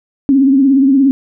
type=tone with vibrato; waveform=sine; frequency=271.3 Hz; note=C#4; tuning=37 cents flat; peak=-6 dBFS; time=0.29-1.11 s; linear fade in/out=0 ms; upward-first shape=triangle; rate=17 Hz; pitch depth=92 cents each way; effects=none